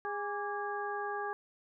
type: harmonic tone with a mistuned harmonic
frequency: 410 Hz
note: G#4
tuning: 22 cents flat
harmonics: 1 / 2 / 3 / 4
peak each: -39 / -38 / -41 / -41 dBFS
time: 0.05-1.33 s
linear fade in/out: 0 ms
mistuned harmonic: 3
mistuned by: -86 cents
effects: none